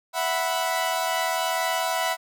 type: chord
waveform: sawtooth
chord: E suspended second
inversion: none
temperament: equal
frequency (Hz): 659.3 / 740 / 987.8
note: E5 / F#5 / B5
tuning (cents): 0 / 0 / 0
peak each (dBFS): -24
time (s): 0.13-2.17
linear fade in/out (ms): 50
effects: none